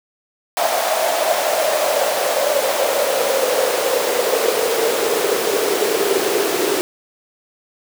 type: noise with high-pass filter sweep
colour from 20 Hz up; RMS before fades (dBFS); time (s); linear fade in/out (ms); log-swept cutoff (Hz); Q
pink; -18; 0.57-6.81; 0; 680 to 380; 6.8
effects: none